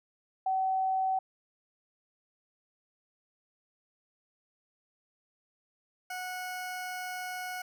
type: tone pair in turn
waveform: sine / 20% pulse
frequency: 760 / 733.3 Hz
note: F#5 / F#5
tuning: +46 / -16 cents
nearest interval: minor second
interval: 62 cents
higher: first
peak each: -26 / -31 dBFS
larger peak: first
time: 0.46-1.19 / 6.1-7.62 s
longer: second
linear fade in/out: 5 ms
effects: none